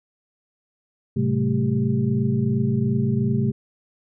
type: tone cluster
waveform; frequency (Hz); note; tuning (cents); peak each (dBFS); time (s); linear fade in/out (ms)
sine; 109.2 / 132 / 189.6 / 217.9 / 393; A2 / C3 / F#3 / A3 / G4; -13 / +16 / +43 / -17 / +4; -26 / -22 / -28 / -23 / -30; 1.16-3.52; 10
effects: none